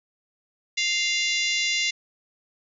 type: harmonic tone with a mistuned harmonic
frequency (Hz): 698.5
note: F5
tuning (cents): 0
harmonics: 3 / 4 / 5 / 6 / 7 / 8 / 9 / 10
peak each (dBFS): -26 / -28 / -30 / -32 / -33 / -34 / -35 / -36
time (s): 0.77-1.91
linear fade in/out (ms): 10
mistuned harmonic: 6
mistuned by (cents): -60
effects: none